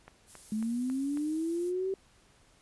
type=click train; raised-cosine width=0.5 ms; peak=-32 dBFS; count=5; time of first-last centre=0.08-1.173 s; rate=3.66 Hz
type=noise; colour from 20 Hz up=violet; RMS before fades=-47 dBFS; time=0.26-1.73 s; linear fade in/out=50 ms
type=linear sweep; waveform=sine; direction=up; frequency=210.7 to 388.8 Hz; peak=-29 dBFS; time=0.52-1.94 s; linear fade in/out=2 ms
effects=pink hiss -63 dBFS RMS until 2.61 s + resampled to 24000 Hz